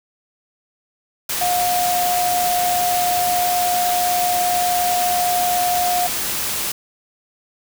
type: tone in noise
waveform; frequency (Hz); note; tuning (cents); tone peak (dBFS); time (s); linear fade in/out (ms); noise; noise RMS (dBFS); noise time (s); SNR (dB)
sine; 715; F5; +41; -17; 1.41-6.07; 5; white; -23; 1.29-6.72; +3
effects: none